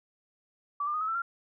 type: tone with pitch steps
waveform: sine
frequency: 1154 / 1196.1 / 1239.7 / 1284.9 / 1331.7 / 1380.3 Hz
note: D6 / D6 / D#6 / E6 / E6 / F6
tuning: -31 / +31 / -7 / -45 / +17 / -21 cents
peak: -28 dBFS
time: 0.8-1.22 s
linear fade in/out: 5 ms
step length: 70 ms
effects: none